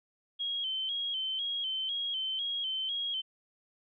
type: tone with vibrato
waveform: sine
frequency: 3183 Hz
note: G7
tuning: 26 cents sharp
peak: -31 dBFS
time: 0.39-3.22 s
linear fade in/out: 20 ms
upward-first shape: square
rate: 2 Hz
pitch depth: 56 cents each way
effects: none